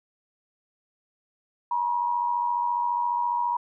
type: tone with amplitude modulation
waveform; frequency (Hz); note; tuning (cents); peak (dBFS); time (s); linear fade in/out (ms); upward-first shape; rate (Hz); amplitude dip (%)
sine; 959; A#5; +49; -20; 1.71-3.57; 5; sine; 94.6; 60
effects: none